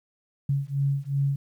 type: beating tone pair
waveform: sine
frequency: 138.1 / 140.8 Hz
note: C#3 / C#3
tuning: -6 / +27 cents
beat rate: 2.7 Hz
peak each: -26 dBFS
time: 0.49-1.36 s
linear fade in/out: 5 ms
effects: 10-bit